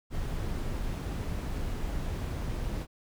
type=noise; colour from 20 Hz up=brown; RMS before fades=-33 dBFS; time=0.1-2.87 s; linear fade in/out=50 ms; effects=none